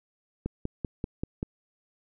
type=click train; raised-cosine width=3 ms; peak=-17 dBFS; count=6; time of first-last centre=0.46-1.429 s; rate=5.16 Hz; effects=none